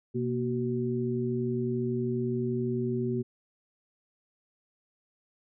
sine tone cluster, 125.2 / 237 / 374.6 Hz, B2 / A#3 / F#4, +24 / +29 / +21 cents, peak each -32 / -31 / -31 dBFS, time 0.14-3.23 s, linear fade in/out 20 ms, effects none

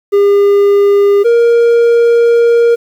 triangle tone pair in turn, 403.5 / 469.1 Hz, G#4 / A#4, -50 / +11 cents, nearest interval minor third, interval 261 cents, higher second, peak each -3 dBFS, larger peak neither, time 0.12-1.24 / 1.24-2.76 s, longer second, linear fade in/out 20 ms, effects 7-bit

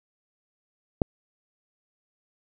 click, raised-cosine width 2 ms, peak -7 dBFS, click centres 1.018 s, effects none

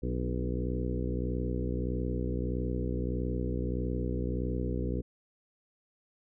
harmonic tone with a mistuned harmonic, 61.6 Hz, B1, 4 cents flat, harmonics 1 / 2 / 3 / 4 / 5 / 6 / 7 / 8, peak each -33 / -36 / -38 / -39 / -40 / -41 / -41 / -42 dBFS, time 0.02-5.02 s, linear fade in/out 20 ms, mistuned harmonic 4, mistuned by +41 cents, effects none

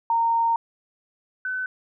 sine tone pair in turn, 922 / 1511.9 Hz, A#5 / F#6, -19 / +37 cents, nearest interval major sixth, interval 856 cents, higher second, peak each -18 / -25 dBFS, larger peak first, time 0.1-0.56 / 1.45-1.66 s, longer first, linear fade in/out 2 ms, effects none

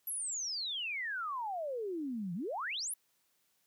sine exponential two-way sweep, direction down then up, 11850 to 164.81 to 11850 Hz, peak -35 dBFS, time 0.07-2.94 s, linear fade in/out 5 ms, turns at 2.34 s, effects white hiss -75 dBFS RMS until 3.66 s + high-pass 100 Hz 12 dB/octave

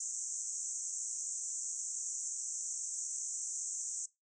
pink band-pass noise, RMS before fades -40 dBFS, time 0-4.06 s, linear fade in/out 5 ms, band 6100 to 8100 Hz, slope 96 dB/octave, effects noise-tail reverb RT60 0.2 s tail -20 dB re dry

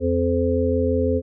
harmonic tone, 86 Hz, F2, 26 cents flat, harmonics 1 / 3 / 5 / 6, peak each -23 / -23 / -23 / -23 dBFS, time 0-1.22 s, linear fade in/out 50 ms, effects none

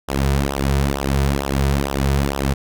sawtooth tone with flanger, 69 Hz, C#2, 7 cents flat, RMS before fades -19 dBFS, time 0.08-2.54 s, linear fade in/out 10 ms, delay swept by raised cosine 0.44 to 3.74 ms, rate 2.2 Hz, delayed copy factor -0.8, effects none

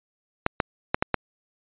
clicks, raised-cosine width 0.5 ms, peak -5 dBFS, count 5, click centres 0.464 / 0.602 / 0.945 / 1.025 / 1.143 s, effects resampled to 8000 Hz

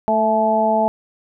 harmonic tone with a mistuned harmonic, 220 Hz, A3, in tune, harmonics 1 / 2 / 3 / 4, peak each -22 / -25 / -17 / -18 dBFS, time 0.08-0.88 s, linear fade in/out 0 ms, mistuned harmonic 4, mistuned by -35 cents, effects none

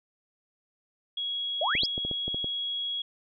sine tone, 3322 Hz, G#7, in tune, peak -29 dBFS, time 1.17-3.02 s, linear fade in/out 5 ms
sine exponential sweep, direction up, 554.4 to 5500 Hz, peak -25 dBFS, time 1.61-1.86 s, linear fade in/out 5 ms
clicks, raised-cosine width 2 ms, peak -22 dBFS, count 8, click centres 1.752 / 1.834 / 1.979 / 2.05 / 2.113 / 2.28 / 2.345 / 2.444 s
effects none

